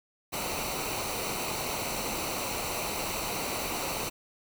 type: noise with comb filter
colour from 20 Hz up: pink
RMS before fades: -33 dBFS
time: 0.32-4.1 s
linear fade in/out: 20 ms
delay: 0.59 ms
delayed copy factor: -0.65
effects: none